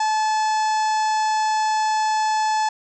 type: harmonic tone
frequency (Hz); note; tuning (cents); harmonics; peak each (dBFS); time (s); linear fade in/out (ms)
865; A5; -30; 1 / 2 / 3 / 4 / 5 / 6 / 7 / 8 / 9; -18 / -30 / -38 / -40 / -37 / -36 / -40 / -38 / -41; 0-2.69; 5
effects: none